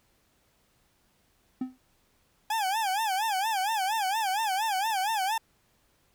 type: tone with exponential decay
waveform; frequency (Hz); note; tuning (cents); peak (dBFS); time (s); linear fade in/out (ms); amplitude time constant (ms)
triangle; 256.8; C4; -32; -23; 1.61-1.78; 5; 35
type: tone with vibrato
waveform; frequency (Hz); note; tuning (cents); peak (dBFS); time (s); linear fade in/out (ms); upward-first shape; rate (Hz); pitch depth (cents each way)
40% pulse; 821; G#5; -20; -25; 2.5-5.38; 5; sine; 4.3; 170
effects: pink hiss -68 dBFS RMS until 6.14 s